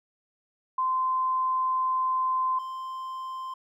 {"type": "tone pair in turn", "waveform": ["sine", "triangle"], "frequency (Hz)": [1035, 1043.4], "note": ["C6", "C6"], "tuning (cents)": [-19, -5], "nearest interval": "unison", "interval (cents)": 14, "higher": "second", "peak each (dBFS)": [-23, -31], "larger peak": "first", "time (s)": [[0.78, 2.59], [2.59, 3.54]], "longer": "first", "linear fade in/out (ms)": 5, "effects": []}